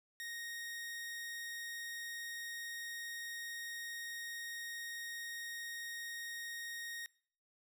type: tone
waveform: sawtooth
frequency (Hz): 1864.7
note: A#6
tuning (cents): 0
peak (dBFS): -39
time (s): 0.2-7.06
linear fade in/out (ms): 0
effects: noise-tail reverb RT60 0.6 s tail -24 dB re dry